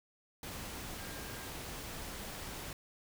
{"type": "tone in noise", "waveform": "sine", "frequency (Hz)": 1604, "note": "G6", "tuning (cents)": 39, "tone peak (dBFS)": -54, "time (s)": [0.99, 1.49], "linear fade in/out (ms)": 2, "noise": "pink", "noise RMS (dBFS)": -44, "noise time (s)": [0.43, 2.73], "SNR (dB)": -13, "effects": []}